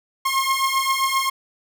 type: beating tone pair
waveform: sawtooth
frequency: 1069 / 1076.6 Hz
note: C6 / C6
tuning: +37 / +49 cents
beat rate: 7.6 Hz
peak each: -18 / -18 dBFS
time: 0.25-1.3 s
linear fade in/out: 10 ms
effects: none